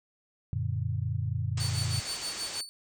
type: chord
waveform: sine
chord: Gb augmented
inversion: none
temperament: equal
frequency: 92.5 / 116.54 / 146.83 Hz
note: Gb2 / Bb2 / D3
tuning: 0 / 0 / 0 cents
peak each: -32 / -31 / -35 dBFS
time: 0.53-2 s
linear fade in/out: 0 ms
type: low-pass noise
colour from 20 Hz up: white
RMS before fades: -40 dBFS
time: 1.57-2.61 s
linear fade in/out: 5 ms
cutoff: 8200 Hz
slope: 96 dB/octave
type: tone with tremolo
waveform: 30% pulse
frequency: 4492 Hz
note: C#8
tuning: 22 cents sharp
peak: -29 dBFS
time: 1.6-2.69 s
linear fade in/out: 0 ms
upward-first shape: sine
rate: 6.3 Hz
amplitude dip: 80%
effects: none